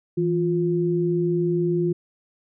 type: tone pair together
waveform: sine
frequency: 164.8 / 351.5 Hz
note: E3 / F4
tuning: 0 / +11 cents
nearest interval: octave + minor second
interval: 1311 cents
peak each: -23 / -21 dBFS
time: 0.17-1.93 s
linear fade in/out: 10 ms
effects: none